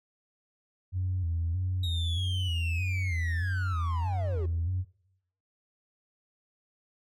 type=tone with vibrato; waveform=sine; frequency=87.8 Hz; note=F2; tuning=10 cents sharp; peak=-26 dBFS; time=0.92-4.85 s; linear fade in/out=50 ms; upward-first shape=square; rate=1.6 Hz; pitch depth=83 cents each way
type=linear sweep; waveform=triangle; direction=down; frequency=3800 to 349.2 Hz; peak=-31 dBFS; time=1.83-4.46 s; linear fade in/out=5 ms
effects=noise-tail reverb RT60 0.8 s tail -21 dB re dry + tanh soft clip ceiling -23 dBFS